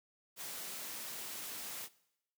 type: noise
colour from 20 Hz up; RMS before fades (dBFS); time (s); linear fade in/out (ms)
white; -44; 0.36-1.89; 50
effects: noise-tail reverb RT60 0.8 s tail -20 dB re dry + high-pass 150 Hz 12 dB/octave